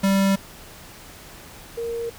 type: tone pair in turn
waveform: square / sine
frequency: 195.2 / 465.4 Hz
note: G3 / A#4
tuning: -7 / -3 cents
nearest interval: octave + minor third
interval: 1504 cents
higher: second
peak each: -17 / -25 dBFS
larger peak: first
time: 0.03-0.36 / 1.77-2.1 s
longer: neither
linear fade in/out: 10 ms
effects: pink hiss -43 dBFS RMS until 2.18 s